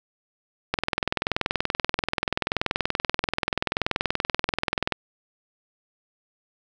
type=click train; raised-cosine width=0.3 ms; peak=-6 dBFS; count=88; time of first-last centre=0.74-4.923 s; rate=20.8 Hz; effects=none